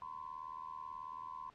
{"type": "tone with amplitude modulation", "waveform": "sine", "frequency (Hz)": 1024, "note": "C6", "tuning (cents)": -38, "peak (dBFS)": -40, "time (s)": [0.02, 1.5], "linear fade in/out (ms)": 0, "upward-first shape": "sine", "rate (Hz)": 78.4, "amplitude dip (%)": 90, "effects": ["pink hiss -66 dBFS RMS until 1.54 s", "low-pass 4000 Hz 12 dB/octave"]}